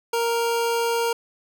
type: tone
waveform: 25% pulse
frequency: 465.9 Hz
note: A#4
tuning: 1 cent flat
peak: -17 dBFS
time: 0.13-1.13 s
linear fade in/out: 5 ms
effects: none